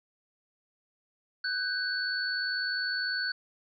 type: tone cluster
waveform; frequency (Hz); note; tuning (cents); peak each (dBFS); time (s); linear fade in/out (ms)
sine; 1501 / 1601 / 4440; F#6 / G6 / C#8; +24 / +36 / +2; -31 / -37 / -33; 1.44-3.32; 5
effects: none